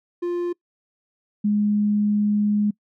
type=tone pair in turn; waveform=triangle / sine; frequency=349.8 / 208 Hz; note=F4 / G#3; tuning=+3 / +3 cents; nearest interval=major sixth; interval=900 cents; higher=first; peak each=-20 / -17 dBFS; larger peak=second; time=0.22-0.53 / 1.44-2.71 s; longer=second; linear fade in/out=10 ms; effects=noise-tail reverb RT60 0.1 s tail -24 dB re dry